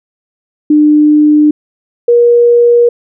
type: tone pair in turn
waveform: sine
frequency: 300.2 / 476.5 Hz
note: D4 / A#4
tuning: +38 / +38 cents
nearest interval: minor sixth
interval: 800 cents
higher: second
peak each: -3 dBFS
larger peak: neither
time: 0.7-1.51 / 2.08-2.89 s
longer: neither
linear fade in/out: 5 ms
effects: none